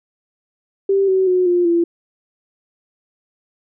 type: tone with pitch steps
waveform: sine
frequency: 392 / 378.4 / 365.3 / 352.7 / 340.5 Hz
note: G4 / F#4 / F#4 / F4 / F4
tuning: 0 / +39 / -22 / +17 / -44 cents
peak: -12 dBFS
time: 0.89-1.84 s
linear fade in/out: 5 ms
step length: 190 ms
effects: none